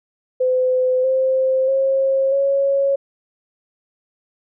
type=tone with pitch steps; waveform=sine; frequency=510 / 523.7 / 537.8 / 552.3 Hz; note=C5 / C5 / C5 / C#5; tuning=-44 / +1 / +47 / -6 cents; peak=-14 dBFS; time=0.4-2.96 s; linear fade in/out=10 ms; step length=640 ms; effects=none